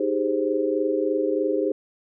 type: chord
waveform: sine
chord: Ab major seventh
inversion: second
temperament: equal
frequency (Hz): 311.1 / 392 / 415.3 / 523.3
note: Eb4 / G4 / Ab4 / C5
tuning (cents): 0 / 0 / 0 / 0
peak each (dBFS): -26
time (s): 0-1.72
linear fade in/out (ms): 5
effects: none